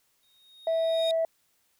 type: tone with exponential growth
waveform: triangle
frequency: 3729 Hz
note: A#7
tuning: in tune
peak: -25 dBFS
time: 0.23-1.11 s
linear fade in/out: 1 ms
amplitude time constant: 190 ms
type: tone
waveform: sine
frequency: 654 Hz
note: E5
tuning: 14 cents flat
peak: -22 dBFS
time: 0.67-1.25 s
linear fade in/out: 2 ms
effects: tanh soft clip ceiling -19 dBFS + white hiss -70 dBFS RMS until 1.79 s

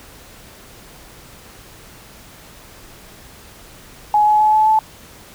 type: tone with pitch steps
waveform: sine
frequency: 841 / 848.3 / 855.7 / 863.1 / 870.7 Hz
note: G#5 / G#5 / A5 / A5 / A5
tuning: +22 / +36 / -48 / -34 / -18 cents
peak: -10 dBFS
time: 4.14-4.79 s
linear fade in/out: 2 ms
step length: 130 ms
effects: pink hiss -42 dBFS RMS until 5.34 s

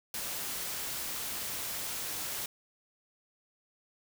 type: noise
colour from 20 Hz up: white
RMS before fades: -37 dBFS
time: 0.14-2.46 s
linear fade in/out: 2 ms
effects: none

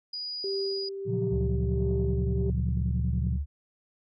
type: tone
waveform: sine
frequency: 4909 Hz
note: D#8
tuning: 24 cents flat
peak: -32 dBFS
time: 0.13-0.89 s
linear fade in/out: 5 ms
type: tone with tremolo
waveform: sine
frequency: 392 Hz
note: G4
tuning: in tune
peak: -27 dBFS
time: 0.44-2.5 s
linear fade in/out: 2 ms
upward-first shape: sine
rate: 1.5 Hz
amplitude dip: 50%
type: chord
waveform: sine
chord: Gb major seventh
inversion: first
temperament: equal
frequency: 116.54 / 138.59 / 174.61 / 185 Hz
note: Bb2 / Db3 / F3 / Gb3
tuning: 0 / 0 / 0 / 0 cents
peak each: -29 / -34 / -32 / -35 dBFS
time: 1.05-3.39 s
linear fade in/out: 50 ms
type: tone with pitch glide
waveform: sine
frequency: 71.1 to 71.8 Hz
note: C#2 to D2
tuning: +45 to -39 cents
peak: -26 dBFS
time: 1.3-3.46 s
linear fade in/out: 50 ms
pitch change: +16 cents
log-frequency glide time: 2.23-2.82 s
effects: tanh soft clip ceiling -16 dBFS + MP3 96 kbps

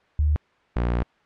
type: tone pair in turn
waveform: sine / sawtooth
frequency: 74.8 / 59.57 Hz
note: D2 / A#1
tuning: +32 / +38 cents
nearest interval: major third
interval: 394 cents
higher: first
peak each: -17 dBFS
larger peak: neither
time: 0.19-0.36 / 0.76-1.03 s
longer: second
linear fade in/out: 0 ms
effects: white hiss -60 dBFS RMS until 1.25 s + low-pass 2000 Hz 12 dB/octave

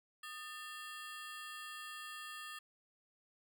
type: ring-modulated tone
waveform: 25% pulse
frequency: 1508 Hz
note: F#6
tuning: 32 cents sharp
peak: -39 dBFS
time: 0.23-2.59 s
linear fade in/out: 5 ms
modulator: 276 Hz
effects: none

